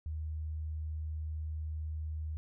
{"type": "tone", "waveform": "sine", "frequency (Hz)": 77.78, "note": "D#2", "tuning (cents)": 0, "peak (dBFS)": -35, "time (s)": [0.06, 2.37], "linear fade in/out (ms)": 0, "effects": []}